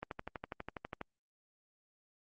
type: click train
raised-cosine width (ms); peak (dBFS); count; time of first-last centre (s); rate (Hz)
0.5; -25; 13; 0.03-1.014; 12.2
effects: Opus 32 kbps